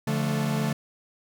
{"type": "chord", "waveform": "45% pulse", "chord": "D minor", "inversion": "none", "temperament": "equal with one note detuned", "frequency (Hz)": [145.23, 174.61, 220], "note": ["D3", "F3", "A3"], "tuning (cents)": [-19, 0, 0], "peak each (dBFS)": [-27, -32, -28], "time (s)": [0.07, 0.73], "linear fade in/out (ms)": 5, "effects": []}